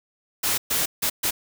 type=noise bursts at uneven times; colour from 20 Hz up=white; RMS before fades=-23 dBFS; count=4; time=0.43-0.58 / 0.7-0.86 / 1.02-1.1 / 1.23-1.31 s; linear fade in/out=10 ms; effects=none